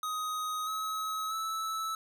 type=tone with pitch steps; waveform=square; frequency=1254 / 1281.1 / 1308.8 Hz; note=D#6 / E6 / E6; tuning=+13 / -50 / -13 cents; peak=-33 dBFS; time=0.03-1.95 s; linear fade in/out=2 ms; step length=640 ms; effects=none